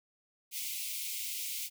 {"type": "high-pass noise", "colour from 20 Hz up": "white", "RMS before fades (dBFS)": -38, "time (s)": [0.51, 1.7], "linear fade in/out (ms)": 50, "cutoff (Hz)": 2100, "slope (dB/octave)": 96, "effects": []}